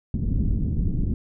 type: low-pass noise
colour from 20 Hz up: pink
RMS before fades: -23 dBFS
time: 0.14-1.14 s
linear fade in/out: 2 ms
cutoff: 250 Hz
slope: 24 dB/octave
effects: none